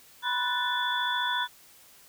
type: tone cluster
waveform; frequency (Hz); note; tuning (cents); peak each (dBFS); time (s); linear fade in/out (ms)
sine; 976 / 1030 / 1482 / 1758 / 3452; B5 / C6 / F#6 / A6 / A7; -21 / -28 / +2 / -2 / -34; -30 / -38 / -31 / -36 / -31; 0.22-1.48; 50
effects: white hiss -55 dBFS RMS until 2.08 s